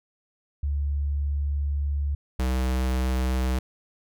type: tone pair in turn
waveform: sine / square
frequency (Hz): 71.6 / 64.01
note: D2 / C2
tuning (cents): -43 / -37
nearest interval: major second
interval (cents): 194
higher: first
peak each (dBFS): -23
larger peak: neither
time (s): 0.63-2.15 / 2.39-3.59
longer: first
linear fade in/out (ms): 5
effects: none